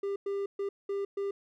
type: tone bursts at uneven times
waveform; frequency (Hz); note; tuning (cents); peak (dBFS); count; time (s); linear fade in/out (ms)
triangle; 398.1; G4; +27; -28; 5; 0.03-0.16 / 0.26-0.46 / 0.59-0.69 / 0.89-1.05 / 1.17-1.31; 5
effects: none